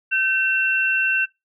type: tone pair together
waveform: sine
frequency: 1541.8 / 2710 Hz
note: G6 / E7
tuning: -29 / +47 cents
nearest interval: minor seventh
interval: 976 cents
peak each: -20 dBFS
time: 0.11-1.26 s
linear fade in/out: 20 ms
effects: noise-tail reverb RT60 0.2 s tail -21 dB re dry